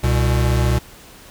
square tone pair together, 65.41 / 120.52 Hz, C2 / B2, 0 / -42 cents, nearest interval major seventh, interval 1058 cents, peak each -18 dBFS, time 0.03-0.79 s, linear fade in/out 10 ms, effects pink hiss -43 dBFS RMS until 1.3 s

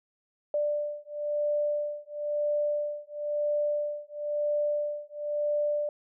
sine beating tone pair, 590 / 590.99 Hz, D5 / D5, +8 / +11 cents, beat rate 0.99 Hz, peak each -30 dBFS, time 0.54-5.89 s, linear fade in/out 2 ms, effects none

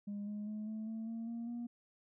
sine tone with pitch steps, 204 / 208.5 / 213.2 / 217.9 / 222.7 / 227.7 / 232.7 / 237.9 Hz, G#3 / G#3 / G#3 / A3 / A3 / A#3 / A#3 / A#3, -31 / +7 / +46 / -17 / +21 / -40 / -3 / +35 cents, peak -37 dBFS, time 0.07-1.67 s, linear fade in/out 10 ms, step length 200 ms, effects tanh soft clip ceiling -37 dBFS

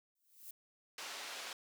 violet noise with exponential growth, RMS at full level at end -47 dBFS, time 0.15-0.51 s, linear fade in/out 5 ms, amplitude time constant 78 ms
white band-pass noise, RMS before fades -46 dBFS, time 0.98-1.53 s, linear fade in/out 2 ms, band 480 to 4700 Hz, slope 12 dB/octave
effects none

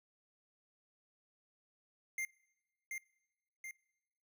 square tone with echo, 2105 Hz, C7, 10 cents sharp, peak -37 dBFS, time 2.18-2.25 s, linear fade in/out 2 ms, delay 730 ms, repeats 2, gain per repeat -4 dB, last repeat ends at 3.71 s, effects noise-tail reverb RT60 1.0 s tail -24 dB re dry

